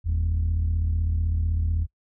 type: tone pair together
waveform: sine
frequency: 45.91 / 81.8 Hz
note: F#1 / E2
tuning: -13 / -13 cents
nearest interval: minor seventh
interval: 1000 cents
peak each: -24 / -20 dBFS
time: 0.04-1.87 s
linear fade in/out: 50 ms
effects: noise-tail reverb RT60 0.1 s tail -26 dB re dry + tanh soft clip ceiling -18 dBFS